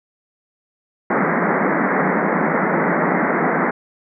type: band-pass noise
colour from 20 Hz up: pink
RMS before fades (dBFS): -18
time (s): 1.1-3.71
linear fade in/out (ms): 5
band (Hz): 160 to 2100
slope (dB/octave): 96
effects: none